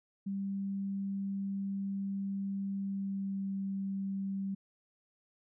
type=tone with pitch glide; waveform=sine; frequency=196.6 to 195.02 Hz; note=G3 to G3; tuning=+5 to -9 cents; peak=-33 dBFS; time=0.26-4.55 s; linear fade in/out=10 ms; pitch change=-14 cents; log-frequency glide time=2.78-3.5 s; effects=none